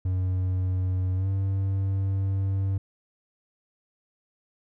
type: tone with pitch glide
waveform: triangle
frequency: 92.5 to 96.93 Hz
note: F#2 to G2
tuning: 0 to -19 cents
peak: -21 dBFS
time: 0.05-2.78 s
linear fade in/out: 5 ms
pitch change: +81 cents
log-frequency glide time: 1.15-1.28 s
effects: none